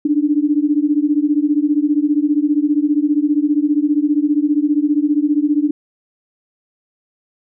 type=beating tone pair; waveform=sine; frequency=289.4 / 304.4 Hz; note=D4 / D#4; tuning=-25 / -38 cents; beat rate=15 Hz; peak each=-15 / -16 dBFS; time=0.05-5.71 s; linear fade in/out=5 ms; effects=none